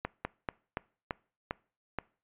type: slowing click train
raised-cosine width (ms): 0.5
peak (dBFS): -17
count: 7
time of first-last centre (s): 0.05-1.987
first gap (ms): 200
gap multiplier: 1.19
effects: noise-tail reverb RT60 0.4 s tail -23 dB re dry + resampled to 8000 Hz